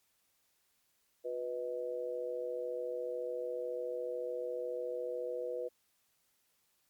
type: tone with amplitude modulation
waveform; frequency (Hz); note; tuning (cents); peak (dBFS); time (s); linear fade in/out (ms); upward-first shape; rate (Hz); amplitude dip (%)
sine; 494; B4; 0; -31; 1.24-5.69; 20; sine; 134; 90
effects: white hiss -75 dBFS RMS until 6.89 s + MP3 96 kbps